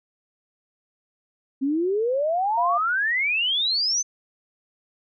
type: exponential sweep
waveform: sine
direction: up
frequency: 261.6 to 6272 Hz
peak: -20 dBFS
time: 1.61-4.03 s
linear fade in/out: 20 ms
type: tone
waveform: sine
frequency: 698.5 Hz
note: F5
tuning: in tune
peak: -22 dBFS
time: 2.57-2.78 s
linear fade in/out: 10 ms
effects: none